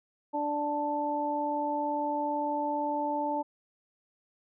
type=harmonic tone; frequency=293.7 Hz; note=D4; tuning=in tune; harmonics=1 / 2 / 3; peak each=-34 / -34 / -30 dBFS; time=0.33-3.43 s; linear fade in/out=20 ms; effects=none